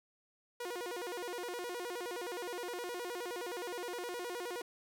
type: tone with vibrato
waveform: sawtooth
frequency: 415.3 Hz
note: G#4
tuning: in tune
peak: -35 dBFS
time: 0.6-4.62 s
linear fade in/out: 5 ms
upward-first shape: square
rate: 9.6 Hz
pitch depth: 260 cents each way
effects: none